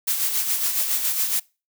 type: noise with tremolo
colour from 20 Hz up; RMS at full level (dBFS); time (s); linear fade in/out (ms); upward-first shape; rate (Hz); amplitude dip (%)
blue; -21; 0.07-1.4; 10; sine; 7.2; 50
effects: noise-tail reverb RT60 0.3 s tail -24 dB re dry

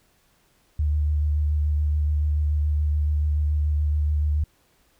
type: tone with vibrato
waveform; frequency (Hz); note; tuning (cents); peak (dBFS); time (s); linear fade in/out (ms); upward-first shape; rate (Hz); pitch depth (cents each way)
sine; 74.8; D2; +32; -19; 0.79-4.44; 5; square; 7; 15
effects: pink hiss -63 dBFS RMS until 4.99 s

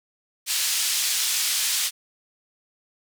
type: band-pass noise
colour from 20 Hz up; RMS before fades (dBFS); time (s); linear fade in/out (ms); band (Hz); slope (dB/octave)
pink; -24; 0.46-1.91; 50; 3500 to 12000; 12
effects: none

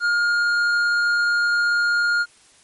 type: tone with hard clipping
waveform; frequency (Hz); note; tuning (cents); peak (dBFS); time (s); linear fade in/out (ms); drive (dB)
sine; 1418; F6; +26; -18; 0-2.26; 50; 6
effects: white hiss -53 dBFS RMS until 2.63 s + MP3 48 kbps

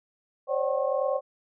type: tone cluster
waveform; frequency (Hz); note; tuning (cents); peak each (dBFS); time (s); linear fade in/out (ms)
sine; 529 / 571 / 600 / 762 / 1080; C5 / D5 / D5 / G5 / C#6; +19 / -49 / +37 / -49 / -45; -27 / -28 / -34 / -34 / -35; 0.47-1.21; 50
effects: none

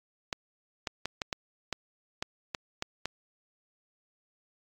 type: clicks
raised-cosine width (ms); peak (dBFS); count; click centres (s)
0.2; -14; 10; 0.328 / 0.872 / 1.056 / 1.218 / 1.328 / 1.727 / 2.225 / 2.548 / 2.824 / 3.056
effects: AAC 48 kbps

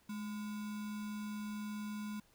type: tone with sample-and-hold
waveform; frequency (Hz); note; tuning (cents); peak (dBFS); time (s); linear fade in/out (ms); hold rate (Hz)
sine; 210.6; G#3; +24; -39; 0.09-2.2; 5; 1225
effects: pink hiss -69 dBFS RMS until 2.34 s

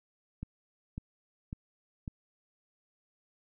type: click train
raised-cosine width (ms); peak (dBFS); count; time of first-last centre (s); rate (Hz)
5; -25; 4; 0.43-2.078; 1.82
effects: none

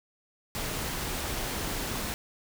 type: noise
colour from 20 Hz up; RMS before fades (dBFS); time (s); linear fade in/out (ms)
pink; -33; 0.55-2.14; 0
effects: none

